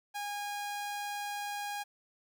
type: tone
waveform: sawtooth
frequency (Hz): 819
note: G#5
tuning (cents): -24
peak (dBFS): -32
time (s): 0.14-1.84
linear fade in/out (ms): 20
effects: 12-bit